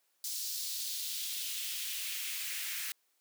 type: noise with high-pass filter sweep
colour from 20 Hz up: white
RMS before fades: -38 dBFS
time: 0.24-2.92 s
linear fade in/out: 2 ms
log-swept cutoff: 5000 to 1900 Hz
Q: 1.9
effects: white hiss -75 dBFS RMS until 3.2 s + high-pass 300 Hz 12 dB/octave